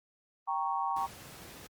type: chord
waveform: sine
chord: G diminished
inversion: none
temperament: equal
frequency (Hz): 784 / 932.3 / 1108.7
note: G5 / Bb5 / Db6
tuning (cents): 0 / 0 / 0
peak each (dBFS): -34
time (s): 0.47-1.07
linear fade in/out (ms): 20
type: noise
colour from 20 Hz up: pink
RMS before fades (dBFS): -49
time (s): 0.96-1.67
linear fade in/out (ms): 5
effects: high-pass 60 Hz 12 dB/octave + Opus 32 kbps